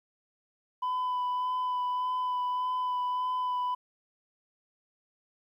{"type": "tone with vibrato", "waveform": "sine", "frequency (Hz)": 1000, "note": "B5", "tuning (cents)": 21, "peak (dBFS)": -25, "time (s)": [0.82, 3.75], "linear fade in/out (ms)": 10, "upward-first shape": "sine", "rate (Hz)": 1.7, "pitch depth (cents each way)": 13, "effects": ["tanh soft clip ceiling -27 dBFS", "11-bit"]}